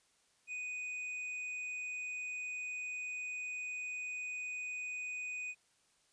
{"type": "tone with tanh clipping", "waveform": "triangle", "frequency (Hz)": 2487, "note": "D#7", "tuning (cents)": -1, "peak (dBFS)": -40, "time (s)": [0.47, 5.55], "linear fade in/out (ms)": 50, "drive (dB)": 10, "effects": ["white hiss -72 dBFS RMS until 6.12 s", "resampled to 22050 Hz"]}